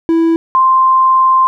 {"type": "tone pair in turn", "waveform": ["triangle", "sine"], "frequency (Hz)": [329.6, 1046.4], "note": ["E4", "C6"], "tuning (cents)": [0, 0], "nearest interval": "octave + minor sixth", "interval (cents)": 2000, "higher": "second", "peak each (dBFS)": -6, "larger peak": "neither", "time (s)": [[0.09, 0.36], [0.55, 1.47]], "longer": "second", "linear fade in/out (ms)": 0, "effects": []}